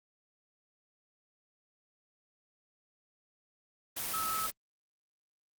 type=tone in noise; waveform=sine; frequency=1296 Hz; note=E6; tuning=30 cents flat; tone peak=-33 dBFS; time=4.13-4.47 s; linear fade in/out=10 ms; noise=white; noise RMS=-36 dBFS; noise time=3.96-4.51 s; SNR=0 dB; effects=Opus 24 kbps